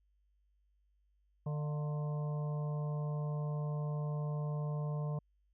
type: harmonic tone with a mistuned harmonic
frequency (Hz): 150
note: D3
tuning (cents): +37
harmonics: 1 / 3 / 4 / 5 / 6 / 7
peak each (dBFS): -34 / -48 / -48 / -53 / -56 / -52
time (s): 1.46-5.19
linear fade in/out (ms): 5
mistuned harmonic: 5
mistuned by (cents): -89
effects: added 50 Hz sine -70 dBFS peak until 5.53 s